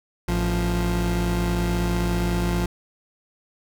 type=tone pair together; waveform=30% pulse; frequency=55.2 / 175.1 Hz; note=A1 / F3; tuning=+6 / +5 cents; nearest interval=octave + minor sixth; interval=1999 cents; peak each=-21 dBFS; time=0.28-2.66 s; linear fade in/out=5 ms; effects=none